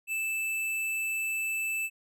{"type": "tone with hard clipping", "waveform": "sine", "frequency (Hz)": 2637, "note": "E7", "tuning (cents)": 0, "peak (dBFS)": -30, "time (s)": [0.07, 1.9], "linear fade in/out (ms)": 50, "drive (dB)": 15, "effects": []}